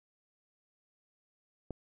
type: click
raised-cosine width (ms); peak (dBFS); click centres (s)
2; -25; 1.707
effects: none